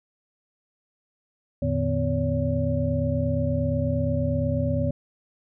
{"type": "tone cluster", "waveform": "sine", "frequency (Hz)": [84.3, 112.8, 150, 251.4, 567], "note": ["E2", "A2", "D3", "B3", "C#5"], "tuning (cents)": [39, 44, 37, 31, 39], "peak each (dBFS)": -28, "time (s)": [1.62, 4.91], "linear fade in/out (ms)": 5, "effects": []}